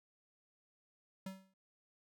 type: tone with exponential decay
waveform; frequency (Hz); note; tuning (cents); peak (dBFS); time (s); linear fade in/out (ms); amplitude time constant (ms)
square; 190.8; G3; -47; -40; 1.26-1.54; 5; 59
effects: none